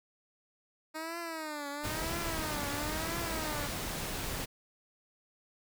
10% pulse tone with vibrato, 311.1 Hz, D#4, in tune, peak -29 dBFS, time 0.94-3.68 s, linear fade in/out 20 ms, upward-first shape triangle, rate 1 Hz, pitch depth 170 cents each way
pink noise, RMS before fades -37 dBFS, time 1.83-4.46 s, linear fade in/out 20 ms
effects none

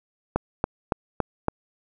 click train, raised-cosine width 1 ms, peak -7 dBFS, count 5, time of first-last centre 0.36-1.484 s, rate 3.56 Hz, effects none

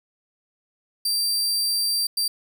sawtooth tone bursts at uneven times, 4699 Hz, D8, in tune, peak -18 dBFS, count 2, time 1.05-2.07 / 2.17-2.28 s, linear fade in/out 5 ms, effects none

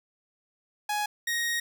sawtooth tone pair in turn, 835 / 1874.5 Hz, G#5 / A#6, +9 / +9 cents, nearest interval octave + major second, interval 1400 cents, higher second, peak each -23 dBFS, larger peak neither, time 0.89-1.06 / 1.27-1.6 s, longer second, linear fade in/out 5 ms, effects none

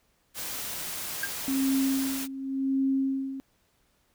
white noise, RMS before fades -35 dBFS, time 0.34-2.28 s, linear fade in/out 50 ms
triangle tone with exponential decay, 1605 Hz, G6, 40 cents sharp, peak -22 dBFS, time 1.23-1.31 s, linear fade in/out 5 ms, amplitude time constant 17 ms
sine tone with tremolo, 268.9 Hz, C4, 47 cents sharp, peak -22 dBFS, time 1.48-3.4 s, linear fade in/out 0 ms, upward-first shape sine, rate 0.9 Hz, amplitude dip 75%
effects pink hiss -69 dBFS RMS until 4.14 s

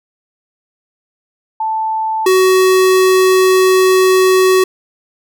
sine / square tone pair in turn, 880 / 374.3 Hz, A5 / F#4, 0 / +20 cents, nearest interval octave + minor third, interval 1480 cents, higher first, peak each -14 / -8 dBFS, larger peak second, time 1.6-2.26 / 2.26-4.64 s, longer second, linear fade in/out 5 ms, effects none

